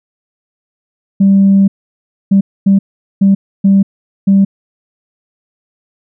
sine tone bursts at uneven times, 196 Hz, G3, in tune, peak -3 dBFS, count 6, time 1.2-1.68 / 2.31-2.41 / 2.66-2.79 / 3.21-3.35 / 3.64-3.83 / 4.27-4.45 s, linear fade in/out 10 ms, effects tanh soft clip ceiling -1 dBFS

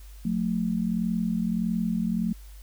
sine tone pair together, 180.39 / 222 Hz, F#3 / A3, -44 / +16 cents, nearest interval major third, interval 360 cents, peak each -27 / -26 dBFS, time 0.25-2.33 s, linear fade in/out 5 ms, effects added 50 Hz sine -42 dBFS peak until 2.62 s + white hiss -56 dBFS RMS until 2.62 s

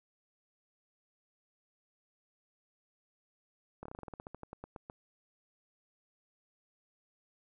slowing click train, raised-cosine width 1 ms, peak -30 dBFS, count 17, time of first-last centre 3.83-4.899 s, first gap 25 ms, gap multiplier 1.12, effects none

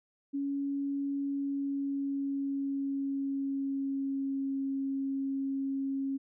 sine tone with pitch glide, 279.6 to 272 Hz, C#4 to C#4, +15 to -33 cents, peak -30 dBFS, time 0.33-6.18 s, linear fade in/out 20 ms, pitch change -48 cents, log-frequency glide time 1.19-4.61 s, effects none

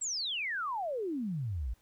sine exponential sweep, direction down, 7930 to 52.2 Hz, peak -32 dBFS, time 0.01-1.74 s, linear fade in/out 10 ms, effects pink hiss -69 dBFS RMS until 1.81 s

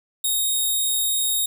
5% pulse tone, 3729 Hz, A#7, in tune, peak -12 dBFS, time 0.24-1.46 s, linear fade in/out 5 ms, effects none

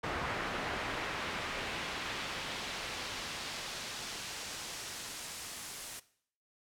brown noise with band-pass filter sweep, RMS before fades -40 dBFS, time 0.03-6 s, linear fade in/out 10 ms, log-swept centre 1600 to 9800 Hz, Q 0.81, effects noise-tail reverb RT60 0.6 s tail -18 dB re dry

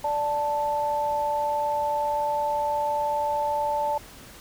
sine tone pair together, 587 / 880.7 Hz, D5 / A5, -1 / +1 cents, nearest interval perfect fifth, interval 702 cents, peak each -28 / -24 dBFS, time 0.04-3.98 s, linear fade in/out 5 ms, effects pink hiss -46 dBFS RMS until 4.4 s

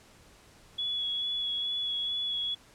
sine tone with vibrato, 3381 Hz, G#7, 30 cents sharp, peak -29 dBFS, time 0.78-2.55 s, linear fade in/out 10 ms, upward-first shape sine, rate 2.3 Hz, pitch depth 16 cents each way, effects pink hiss -57 dBFS RMS until 2.74 s + low-pass 10000 Hz 12 dB/octave

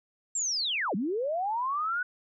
sine linear two-way sweep, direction down then up, 7630 to 174.61 to 1496 Hz, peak -27 dBFS, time 0.35-2.03 s, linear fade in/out 5 ms, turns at 0.95 s, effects none

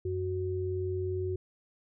sine tone pair together, 92.5 / 370 Hz, F#2 / F#4, 0 / 0 cents, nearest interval 2 octaves, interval 2400 cents, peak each -33 / -32 dBFS, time 0.05-1.36 s, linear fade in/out 5 ms, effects none

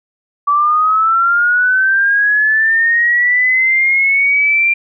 sine linear sweep, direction up, 1147 to 2380 Hz, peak -9 dBFS, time 0.47-4.74 s, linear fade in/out 10 ms, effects none

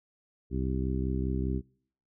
harmonic tone, 65 Hz, C2, 11 cents flat, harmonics 1 / 2 / 3 / 4 / 5 / 6, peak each -31 / -34 / -36 / -37 / -38 / -39 dBFS, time 0.5-1.62 s, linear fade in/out 50 ms, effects noise-tail reverb RT60 0.6 s tail -25 dB re dry

